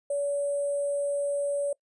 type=tone with sample-and-hold; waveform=sine; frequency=570 Hz; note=C#5; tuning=48 cents sharp; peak=-25 dBFS; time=0.1-1.73 s; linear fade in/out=5 ms; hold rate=8820 Hz; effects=noise-tail reverb RT60 0.1 s tail -23 dB re dry + resampled to 24000 Hz